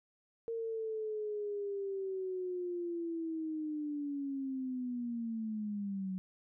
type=linear sweep; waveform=sine; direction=down; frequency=460.4 to 185 Hz; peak=-35 dBFS; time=0.48-6.18 s; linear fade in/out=0 ms; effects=none